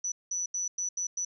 sine tone bursts at uneven times, 5940 Hz, F#8, 6 cents sharp, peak -29 dBFS, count 6, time 0.04-0.12 / 0.31-0.46 / 0.54-0.68 / 0.78-0.89 / 0.97-1.07 / 1.17-1.25 s, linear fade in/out 5 ms, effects none

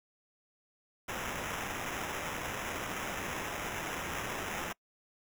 white noise with sample-and-hold, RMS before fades -38 dBFS, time 1.08-4.73 s, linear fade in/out 10 ms, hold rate 4410 Hz, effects noise-tail reverb RT60 0.1 s tail -25 dB re dry

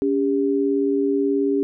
sine tone pair together, 281.5 / 400 Hz, C#4 / G4, +27 / +35 cents, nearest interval tritone, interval 608 cents, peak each -20 dBFS, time 0.02-1.63 s, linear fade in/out 0 ms, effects none

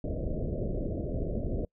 pink low-pass noise, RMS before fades -32 dBFS, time 0.04-1.65 s, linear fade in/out 2 ms, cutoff 650 Hz, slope 96 dB/octave, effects noise-tail reverb RT60 0.1 s tail -26 dB re dry

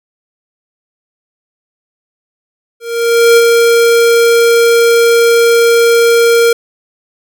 square tone with ADSR envelope, 466.2 Hz, A#4, in tune, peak -3 dBFS, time 2.8-6.53 s, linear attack 570 ms, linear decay 39 ms, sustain -3 dB, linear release 4 ms, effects none

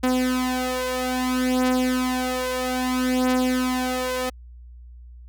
sawtooth beating tone pair, 253.8 / 254.41 Hz, B3 / C4, +47 / -48 cents, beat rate 0.61 Hz, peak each -19 / -21 dBFS, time 0.03-4.3 s, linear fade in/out 10 ms, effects added 60 Hz sine -40 dBFS peak until 5.28 s

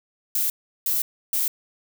violet noise bursts at uneven times, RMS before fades -23 dBFS, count 3, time 0.35-0.5 / 0.86-1.02 / 1.33-1.48 s, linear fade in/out 2 ms, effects none

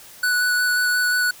square tone with vibrato, 1480 Hz, F#6, in tune, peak -18 dBFS, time 0.23-1.31 s, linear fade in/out 5 ms, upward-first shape square, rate 5.6 Hz, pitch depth 8 cents each way, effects white hiss -44 dBFS RMS until 1.4 s

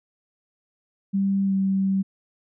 sine tone with pitch glide, 196 to 192.86 Hz, G3 to G3, 0 to -28 cents, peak -19 dBFS, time 1.13-2.03 s, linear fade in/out 20 ms, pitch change -28 cents, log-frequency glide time 1.45-1.54 s, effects none

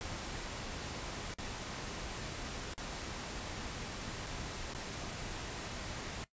pink noise with dropouts, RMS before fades -42 dBFS, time 0.01-6.24 s, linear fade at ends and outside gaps 0 ms, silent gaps 1.339-1.385 / 2.737-2.779 / 4.264-4.268 / 4.736-4.748 s, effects noise-tail reverb RT60 0.1 s tail -17 dB re dry + resampled to 16000 Hz

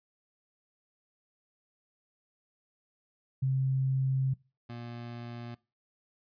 sine / 25% pulse tone pair in turn, 132.8 / 118.93 Hz, C3 / A#2, +26 / +35 cents, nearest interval major second, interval 191 cents, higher first, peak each -25 / -36 dBFS, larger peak first, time 3.42-4.34 / 4.69-5.55 s, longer first, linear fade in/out 10 ms, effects noise-tail reverb RT60 0.3 s tail -22 dB re dry + resampled to 11025 Hz

